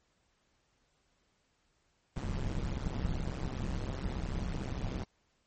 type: noise with amplitude modulation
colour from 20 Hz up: brown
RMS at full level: -31 dBFS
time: 2.16-5.04 s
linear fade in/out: 5 ms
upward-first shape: sine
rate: 133 Hz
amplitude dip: 100%
effects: pink hiss -74 dBFS RMS until 5.46 s + MP3 32 kbps